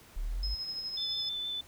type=exponential sweep; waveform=sine; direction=up; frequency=34.08 to 52.1 Hz; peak=-31 dBFS; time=0.16-0.55 s; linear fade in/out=10 ms
type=tone with tremolo; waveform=sine; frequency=5130 Hz; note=E8; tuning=48 cents flat; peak=-33 dBFS; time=0.43-1.29 s; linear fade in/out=2 ms; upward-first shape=sine; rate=12 Hz; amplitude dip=45%
type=tone with vibrato; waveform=sine; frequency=3520 Hz; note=A7; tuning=in tune; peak=-33 dBFS; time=0.97-1.61 s; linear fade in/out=5 ms; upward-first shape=triangle; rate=6.4 Hz; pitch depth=14 cents each way
effects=pink hiss -56 dBFS RMS until 1.67 s